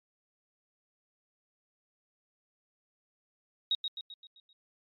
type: tone with echo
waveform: sine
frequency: 3781 Hz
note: A#7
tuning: 24 cents sharp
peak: -25 dBFS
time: 3.71-3.75 s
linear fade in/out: 2 ms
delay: 130 ms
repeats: 6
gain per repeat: -6 dB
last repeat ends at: 4.53 s
effects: MP3 32 kbps